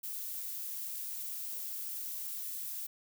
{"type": "noise", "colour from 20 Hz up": "violet", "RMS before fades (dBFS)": -40, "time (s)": [0.03, 2.87], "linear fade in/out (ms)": 10, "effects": []}